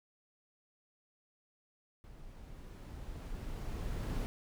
brown noise with level ramp, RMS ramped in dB -53 to -35 dBFS, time 2.04-4.26 s, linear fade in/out 0 ms, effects none

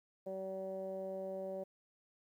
15% pulse tone with low-pass filter, 190.6 Hz, G3, 48 cents flat, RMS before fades -42 dBFS, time 0.26-1.64 s, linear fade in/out 10 ms, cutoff 580 Hz, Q 4.1, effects 12-bit

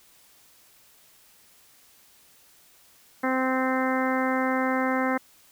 harmonic tone, 260 Hz, C4, 11 cents flat, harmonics 1 / 2 / 3 / 4 / 5 / 6 / 7 / 8, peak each -26 / -29 / -31 / -32 / -33 / -34 / -34 / -35 dBFS, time 3.23-5.18 s, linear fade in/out 10 ms, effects white hiss -57 dBFS RMS until 5.51 s

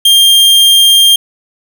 45% pulse tone, 3198 Hz, G7, 34 cents sharp, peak -3 dBFS, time 0.05-1.16 s, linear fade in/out 5 ms, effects none

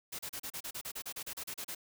white noise bursts, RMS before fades -41 dBFS, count 16, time 0.12-1.75 s, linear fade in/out 10 ms, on 70 ms, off 34 ms, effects none

